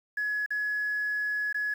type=tone with dropouts; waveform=sine; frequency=1690 Hz; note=G#6; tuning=30 cents sharp; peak=-26 dBFS; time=0.17-1.74 s; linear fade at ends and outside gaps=5 ms; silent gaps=0.462-0.505 / 1.528-1.544 s; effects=tanh soft clip ceiling -22 dBFS + 9-bit